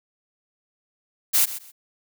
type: noise with echo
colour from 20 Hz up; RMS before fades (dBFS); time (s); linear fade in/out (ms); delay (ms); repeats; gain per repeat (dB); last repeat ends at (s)
blue; -18; 1.33-1.46; 20; 130; 2; -14; 1.72
effects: none

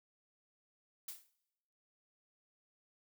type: noise with exponential decay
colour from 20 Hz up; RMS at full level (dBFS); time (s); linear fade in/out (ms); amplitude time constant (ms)
blue; -41; 1.08-1.3; 5; 47
effects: noise-tail reverb RT60 0.9 s tail -21 dB re dry

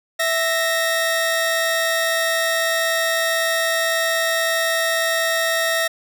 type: tone pair together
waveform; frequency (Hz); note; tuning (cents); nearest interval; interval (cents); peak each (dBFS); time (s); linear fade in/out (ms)
sawtooth; 659.3 / 1856.2; E5 / A#6; 0 / -8; octave + tritone; 1792; -17; 0.19-5.88; 10
effects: none

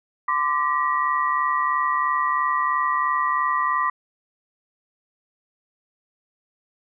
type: tone cluster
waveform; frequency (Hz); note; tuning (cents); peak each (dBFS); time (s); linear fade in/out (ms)
sine; 1028 / 1171 / 1919; C6 / D6 / A#6; -31 / -5 / +50; -23 / -22 / -27; 0.28-3.9; 5
effects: none

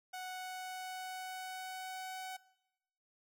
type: tone with pitch glide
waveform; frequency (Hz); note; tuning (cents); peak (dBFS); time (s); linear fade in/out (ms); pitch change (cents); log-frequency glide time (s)
sawtooth; 740 to 750.3; F#5 to F#5; 0 to +24; -38; 0.13-2.37; 10; +24; 0.29-2.14
effects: noise-tail reverb RT60 0.9 s tail -21 dB re dry

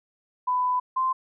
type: tone pair in turn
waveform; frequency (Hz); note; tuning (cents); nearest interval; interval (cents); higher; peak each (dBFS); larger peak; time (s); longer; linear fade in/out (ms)
sine; 999 / 1040; B5 / C6; +20 / -11; minor second; 69; second; -21; neither; 0.47-0.8 / 0.96-1.13; first; 10
effects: none

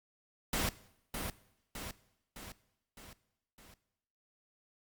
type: noise with echo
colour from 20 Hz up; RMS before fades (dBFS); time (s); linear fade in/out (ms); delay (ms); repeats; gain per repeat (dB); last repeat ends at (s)
pink; -33; 0.53-0.69; 2; 610; 5; -5; 3.74
effects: noise-tail reverb RT60 0.9 s tail -19 dB re dry + Opus 48 kbps

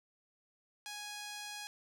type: tone with band-pass filter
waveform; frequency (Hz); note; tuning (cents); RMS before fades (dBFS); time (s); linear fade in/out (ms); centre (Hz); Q
sawtooth; 830.6; G#5; 0; -45; 0.86-1.67; 0; 5100; 0.68
effects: none

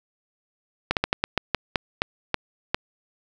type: slowing click train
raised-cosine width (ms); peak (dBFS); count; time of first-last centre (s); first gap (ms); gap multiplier
0.3; -4; 11; 0.91-2.745; 58; 1.24
effects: none

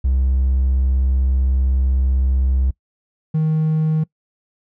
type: tone pair in turn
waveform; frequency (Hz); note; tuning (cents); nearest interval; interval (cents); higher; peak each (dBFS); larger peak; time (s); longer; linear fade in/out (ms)
triangle; 65.41 / 156.79; C2 / D#3; 0 / +14; octave + minor third; 1514; second; -11 / -12; first; 0.04-2.71 / 3.34-4.04; first; 10
effects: noise-tail reverb RT60 0.1 s tail -24 dB re dry + tanh soft clip ceiling -8 dBFS

